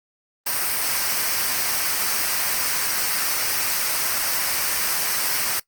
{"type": "noise with comb filter", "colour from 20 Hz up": "white", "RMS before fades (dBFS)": -23, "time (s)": [0.46, 5.6], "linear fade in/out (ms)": 10, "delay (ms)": 0.28, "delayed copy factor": -0.5, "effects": ["noise-tail reverb RT60 0.1 s tail -21 dB re dry", "Opus 32 kbps"]}